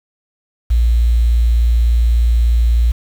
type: tone with quantisation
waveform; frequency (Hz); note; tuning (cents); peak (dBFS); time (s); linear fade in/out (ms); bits
sine; 58.27; A#1; 0; -9; 0.7-2.92; 10; 6
effects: none